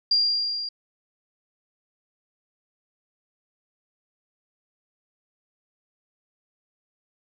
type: tone with level ramp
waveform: sine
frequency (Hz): 4781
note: D8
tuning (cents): +30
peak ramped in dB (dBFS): -16 to -29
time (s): 0.11-0.69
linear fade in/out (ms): 5
effects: none